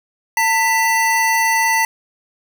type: tone pair together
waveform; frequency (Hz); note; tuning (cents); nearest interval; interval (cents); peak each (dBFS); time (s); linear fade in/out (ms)
square; 901 / 1976.5; A5 / B6; +41 / +1; octave + major second; 1360; -17; 0.37-1.85; 2
effects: none